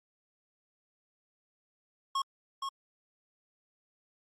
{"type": "tone with echo", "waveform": "square", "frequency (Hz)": 1090, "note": "C#6", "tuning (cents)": -29, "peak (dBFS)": -29, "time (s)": [2.15, 2.22], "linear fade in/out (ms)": 5, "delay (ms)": 470, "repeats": 1, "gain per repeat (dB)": -5, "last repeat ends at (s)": 2.69, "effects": ["low-pass 7000 Hz 12 dB/octave", "Opus 48 kbps"]}